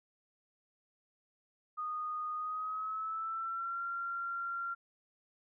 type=tone with pitch glide; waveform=sine; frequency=1235 to 1378.3 Hz; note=D#6 to F6; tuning=-13 to -23 cents; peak=-35 dBFS; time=1.77-4.75 s; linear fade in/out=20 ms; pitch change=+190 cents; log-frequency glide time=2.35-3.81 s; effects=none